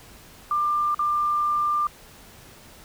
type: tone with dropouts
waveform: sine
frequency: 1192 Hz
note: D6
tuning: 25 cents sharp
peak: -20 dBFS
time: 0.51-1.87 s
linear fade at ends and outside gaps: 2 ms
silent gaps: 0.946-0.992 s
effects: pink hiss -48 dBFS RMS until 2.84 s